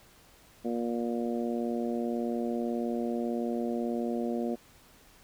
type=harmonic tone; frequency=118.3 Hz; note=A#2; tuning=26 cents sharp; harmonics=2 / 3 / 4 / 5 / 6; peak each=-31 / -35 / -37 / -39 / -41 dBFS; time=0.64-4.56 s; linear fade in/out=20 ms; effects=pink hiss -58 dBFS RMS until 5.23 s